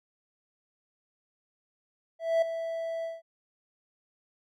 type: tone with ADSR envelope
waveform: triangle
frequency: 659.3 Hz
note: E5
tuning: in tune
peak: -18 dBFS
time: 2.19-3.22 s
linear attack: 230 ms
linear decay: 6 ms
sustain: -11 dB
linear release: 180 ms
effects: none